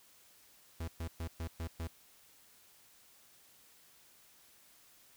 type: tone bursts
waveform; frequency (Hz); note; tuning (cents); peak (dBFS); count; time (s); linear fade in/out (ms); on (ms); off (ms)
45% pulse; 82.41; E2; 0; -37; 6; 0.8-1.874; 5; 79; 120
effects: white hiss -63 dBFS RMS until 5.16 s